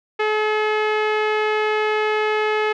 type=tone with low-pass filter; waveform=sawtooth; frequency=428 Hz; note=A4; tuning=48 cents flat; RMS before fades=-20 dBFS; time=0.19-2.73 s; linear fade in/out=10 ms; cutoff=2400 Hz; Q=1.8; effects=none